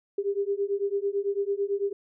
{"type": "beating tone pair", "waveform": "sine", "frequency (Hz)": [395.9, 404.9], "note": ["G4", "G#4"], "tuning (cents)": [17, -44], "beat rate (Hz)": 9, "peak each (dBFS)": -28, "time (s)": [0.18, 1.93], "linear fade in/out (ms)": 5, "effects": []}